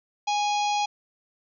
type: harmonic tone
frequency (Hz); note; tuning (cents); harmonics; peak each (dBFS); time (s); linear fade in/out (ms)
827; G#5; -8; 1 / 3 / 4 / 5 / 6 / 7 / 8; -23 / -33 / -35 / -37 / -39 / -40 / -41; 0.27-0.86; 10
effects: none